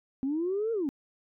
sine linear two-way sweep, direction up then down, 257.7 to 466.8 to 257.7 Hz, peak -26 dBFS, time 0.23-0.89 s, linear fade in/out 0 ms, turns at 0.72 s, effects tanh soft clip ceiling -22 dBFS

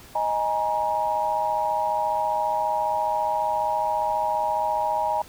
sine chord, D# suspended fourth, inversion none, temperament equal with one note detuned, 622.3 / 830.6 / 945.3 Hz, D#5 / G#5 / A#5, 0 / 0 / +24 cents, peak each -28 / -25 / -25 dBFS, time 0.15-5.22 s, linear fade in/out 5 ms, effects pink hiss -47 dBFS RMS until 5.28 s

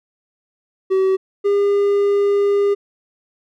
triangle tone pair in turn, 381.1 / 403.8 Hz, G4 / G#4, -49 / -49 cents, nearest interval minor second, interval 100 cents, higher second, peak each -11 dBFS, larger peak neither, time 0.9-1.17 / 1.44-2.75 s, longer second, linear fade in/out 20 ms, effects none

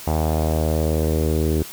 sawtooth tone with low-pass filter sweep, 78.5 Hz, D#2, 16 cents sharp, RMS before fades -20 dBFS, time 0.07-1.63 s, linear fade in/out 5 ms, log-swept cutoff 800 to 380 Hz, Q 3, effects white hiss -37 dBFS RMS until 1.72 s

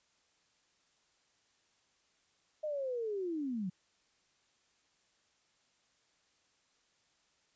sine linear sweep, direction down, 622.3 to 172.7 Hz, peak -34 dBFS, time 2.63-3.7 s, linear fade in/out 10 ms, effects white hiss -73 dBFS RMS until 7.55 s + resampled to 16000 Hz

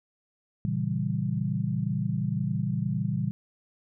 sine chord, A# diminished seventh, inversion none, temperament equal, 116.54 / 138.59 / 164.81 / 196 Hz, A#2 / C#3 / E3 / G3, 0 / 0 / 0 / 0 cents, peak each -31 dBFS, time 0.65-3.31 s, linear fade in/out 0 ms, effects none

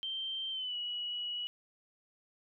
sine tone with pitch glide, 3136 to 2926 Hz, G7 to F#7, 0 to -20 cents, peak -35 dBFS, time 0.03-1.47 s, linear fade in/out 0 ms, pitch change -120 cents, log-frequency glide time 0.51-0.76 s, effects none

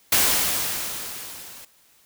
white noise with level ramp, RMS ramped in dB -17 to -43 dBFS, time 0.12-1.65 s, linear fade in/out 5 ms, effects white hiss -58 dBFS RMS until 2.05 s

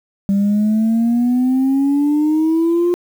sine exponential sweep, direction up, 196 to 354.5 Hz, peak -10 dBFS, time 0.29-2.94 s, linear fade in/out 0 ms, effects tanh soft clip ceiling -10 dBFS + 7-bit

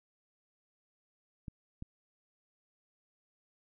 clicks, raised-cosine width 5 ms, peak -29 dBFS, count 2, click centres 1.482 / 1.824 s, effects none

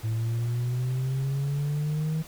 sine exponential sweep, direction up, 110 to 159.8 Hz, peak -22 dBFS, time 0.03-2.23 s, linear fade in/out 20 ms, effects tanh soft clip ceiling -24 dBFS + pink hiss -47 dBFS RMS until 2.27 s

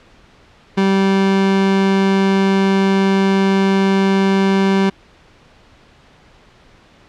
30% pulse tone, 194.1 Hz, G3, 17 cents flat, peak -9 dBFS, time 0.77-4.9 s, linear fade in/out 10 ms, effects pink hiss -48 dBFS RMS until 7.08 s + low-pass 4000 Hz 12 dB/octave

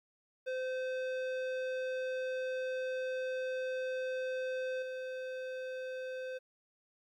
square tone with level steps, 515 Hz, C5, 28 cents flat, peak -35 / -39 dBFS, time 0.46-6.39 s, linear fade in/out 20 ms, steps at 4.82 s, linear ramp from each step 5 ms, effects low-pass 3000 Hz 12 dB/octave + 12-bit

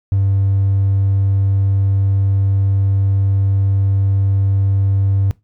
triangle tone, 98 Hz, G2, in tune, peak -9 dBFS, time 0.12-5.31 s, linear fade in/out 0 ms, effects noise-tail reverb RT60 0.2 s tail -20 dB re dry + tanh soft clip ceiling -6 dBFS

